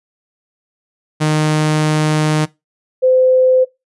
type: tone pair in turn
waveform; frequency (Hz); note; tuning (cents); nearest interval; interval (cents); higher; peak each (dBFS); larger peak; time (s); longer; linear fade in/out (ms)
sawtooth / sine; 153.8 / 513.9; D#3 / C5; -20 / -31; octave + major sixth; 2089; second; -8; neither; 1.2-2.46 / 3.02-3.65; first; 20
effects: noise-tail reverb RT60 0.2 s tail -20 dB re dry + resampled to 24000 Hz